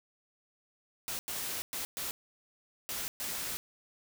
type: noise bursts at uneven times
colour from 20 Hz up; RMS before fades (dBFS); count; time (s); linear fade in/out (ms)
white; -37; 6; 1.08-1.19 / 1.28-1.62 / 1.73-1.85 / 1.97-2.11 / 2.89-3.08 / 3.2-3.57; 0
effects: none